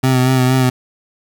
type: tone with vibrato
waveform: 25% pulse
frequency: 128.9 Hz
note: C3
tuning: 26 cents flat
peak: -7 dBFS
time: 0.03-0.7 s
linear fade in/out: 10 ms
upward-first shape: sine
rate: 4.3 Hz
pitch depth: 32 cents each way
effects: 7-bit